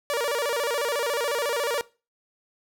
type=tone with vibrato; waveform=sawtooth; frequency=521 Hz; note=C5; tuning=7 cents flat; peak=-20 dBFS; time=0.1-1.81 s; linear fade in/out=0 ms; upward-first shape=square; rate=14 Hz; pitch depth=180 cents each way; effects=noise-tail reverb RT60 0.3 s tail -20 dB re dry